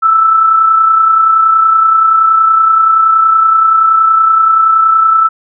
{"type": "tone with amplitude modulation", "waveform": "sine", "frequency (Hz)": 1318.5, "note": "E6", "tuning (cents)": 0, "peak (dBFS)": -3, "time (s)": [0.02, 5.29], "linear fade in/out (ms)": 20, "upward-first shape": "sine", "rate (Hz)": 30.6, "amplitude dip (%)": 40, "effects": []}